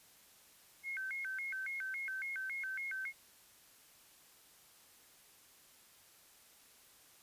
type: tone with vibrato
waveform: sine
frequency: 1825 Hz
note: A#6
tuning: 37 cents flat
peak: -38 dBFS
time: 0.83-3.13 s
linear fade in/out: 50 ms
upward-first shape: square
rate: 3.6 Hz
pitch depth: 290 cents each way
effects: white hiss -63 dBFS RMS until 7.22 s + resampled to 32000 Hz